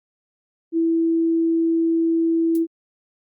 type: tone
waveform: sine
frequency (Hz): 329.7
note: E4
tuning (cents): 0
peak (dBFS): -16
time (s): 0.72-2.67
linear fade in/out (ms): 50
type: noise with exponential decay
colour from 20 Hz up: violet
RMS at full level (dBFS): -33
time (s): 2.55-2.63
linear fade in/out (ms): 1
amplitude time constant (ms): 16
effects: Opus 48 kbps